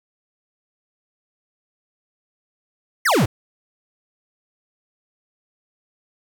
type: exponential sweep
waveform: square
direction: down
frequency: 2223 to 87.5 Hz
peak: -15 dBFS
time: 3.05-3.26 s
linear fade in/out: 10 ms
effects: 7-bit